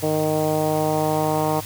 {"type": "tone with low-pass filter sweep", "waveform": "10% pulse", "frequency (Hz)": 154.8, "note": "D#3", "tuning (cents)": -9, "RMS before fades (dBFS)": -21, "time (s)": [0.02, 1.61], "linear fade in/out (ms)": 20, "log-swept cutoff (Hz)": [580, 1000], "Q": 1.8, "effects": ["added 102 Hz sine -36 dBFS peak until 1.65 s", "white hiss -36 dBFS RMS until 1.65 s"]}